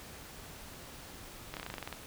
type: slowing click train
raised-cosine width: 0.3 ms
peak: -23 dBFS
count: 11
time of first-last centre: 1.54-1.927 s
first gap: 28 ms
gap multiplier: 1.07
effects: pink hiss -49 dBFS RMS until 2.06 s

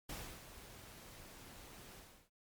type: noise with ADSR envelope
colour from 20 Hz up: pink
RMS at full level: -45 dBFS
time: 0.09-2.3 s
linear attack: 6 ms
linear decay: 300 ms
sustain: -10 dB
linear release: 350 ms
effects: MP3 96 kbps

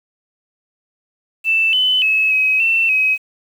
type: tone with pitch steps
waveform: sine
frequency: 2655 / 3022 / 2583 / 2542 / 2685 / 2540 Hz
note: E7 / F#7 / E7 / D#7 / E7 / D#7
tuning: +12 / +36 / -36 / +36 / +31 / +35 cents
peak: -12 dBFS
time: 1.44-3.18 s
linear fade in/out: 50 ms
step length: 290 ms
effects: 7-bit

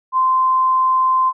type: tone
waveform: sine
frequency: 1038 Hz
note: C6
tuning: 14 cents flat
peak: -12 dBFS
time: 0.12-1.33 s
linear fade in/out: 50 ms
effects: none

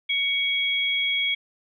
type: tone pair together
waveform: sine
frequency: 2240 / 3311 Hz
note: C#7 / G#7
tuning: +18 / -6 cents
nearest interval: perfect fifth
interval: 676 cents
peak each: -24 dBFS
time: 0.09-1.35 s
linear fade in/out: 10 ms
effects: none

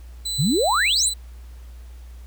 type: tone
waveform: 30% pulse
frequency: 4000 Hz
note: B7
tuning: 21 cents sharp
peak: -22 dBFS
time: 0.25-1.14 s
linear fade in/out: 10 ms
type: exponential sweep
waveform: sine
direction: up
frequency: 117.6 to 9956 Hz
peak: -17 dBFS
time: 0.38-1.1 s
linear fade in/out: 20 ms
effects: added 60 Hz sine -37 dBFS peak until 2.26 s + pink hiss -55 dBFS RMS until 2.26 s

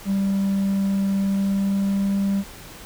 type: tone with pitch glide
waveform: triangle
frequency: 196 to 197.48 Hz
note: G3 to G3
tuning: 0 to +13 cents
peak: -16 dBFS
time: 0.05-2.44 s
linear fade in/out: 50 ms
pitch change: +13 cents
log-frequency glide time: 1.18-2.03 s
effects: tanh soft clip ceiling -12 dBFS + pink hiss -41 dBFS RMS until 2.85 s

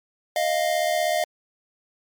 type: tone pair together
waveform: square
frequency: 622.3 / 698.5 Hz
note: D#5 / F5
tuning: 0 / 0 cents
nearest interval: major second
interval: 200 cents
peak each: -24 dBFS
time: 0.36-1.24 s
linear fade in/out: 2 ms
effects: MP3 96 kbps

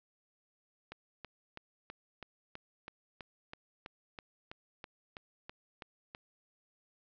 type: click train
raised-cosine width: 0.3 ms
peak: -28 dBFS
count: 17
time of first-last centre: 0.92-6.149 s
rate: 3.06 Hz
effects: low-pass 5000 Hz 12 dB/octave

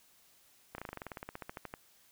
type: slowing click train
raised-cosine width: 0.5 ms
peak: -26 dBFS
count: 19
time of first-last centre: 0.75-1.739 s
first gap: 32 ms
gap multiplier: 1.06
effects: white hiss -65 dBFS RMS until 2.11 s

